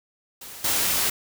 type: noise with level steps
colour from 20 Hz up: white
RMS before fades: -40 / -23 dBFS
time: 0.41-1.1 s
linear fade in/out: 5 ms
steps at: 0.64 s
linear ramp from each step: 5 ms
effects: none